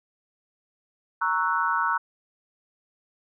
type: chord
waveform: sine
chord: F# dominant seventh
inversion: first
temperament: equal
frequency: 932.3 / 1108.7 / 1318.5 / 1480 Hz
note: A#5 / C#6 / E6 / F#6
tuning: 0 / 0 / 0 / 0 cents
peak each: -27 / -28 / -27 / -27 dBFS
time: 1.21-1.98 s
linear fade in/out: 10 ms
effects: none